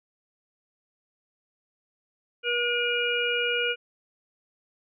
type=harmonic tone; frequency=480 Hz; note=B4; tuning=49 cents flat; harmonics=1 / 3 / 5 / 6; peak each=-29 / -29 / -29 / -29 dBFS; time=2.43-3.76 s; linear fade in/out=50 ms; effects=none